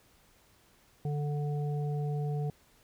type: harmonic tone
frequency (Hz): 146.83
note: D3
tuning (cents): 0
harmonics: 1 / 3 / 5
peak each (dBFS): -30 / -40 / -44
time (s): 1.05-2.5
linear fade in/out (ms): 2
effects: pink hiss -64 dBFS RMS until 2.83 s